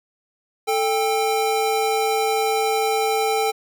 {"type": "tone pair together", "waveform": "square", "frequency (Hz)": [440, 794.2], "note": ["A4", "G5"], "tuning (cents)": [0, 22], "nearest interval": "minor seventh", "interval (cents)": 1022, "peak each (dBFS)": -22, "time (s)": [0.67, 3.52], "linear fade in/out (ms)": 20, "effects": []}